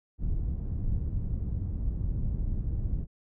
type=low-pass noise; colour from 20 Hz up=pink; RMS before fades=-30 dBFS; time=0.18-3.07 s; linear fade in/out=50 ms; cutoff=120 Hz; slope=12 dB/octave; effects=none